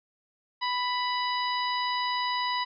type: harmonic tone with a mistuned harmonic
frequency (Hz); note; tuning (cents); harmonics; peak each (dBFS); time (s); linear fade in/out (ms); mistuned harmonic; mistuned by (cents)
990; B5; +4; 1 / 2 / 3 / 4 / 5; -28 / -34 / -37 / -36 / -37; 0.61-2.65; 20; 4; -16
effects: none